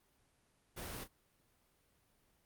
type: noise with echo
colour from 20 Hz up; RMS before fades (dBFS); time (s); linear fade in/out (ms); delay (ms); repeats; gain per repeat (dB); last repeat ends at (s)
pink; -45; 0.76-1.05; 20; 32; 1; -11; 1.082
effects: pink hiss -74 dBFS RMS until 2.45 s + Opus 32 kbps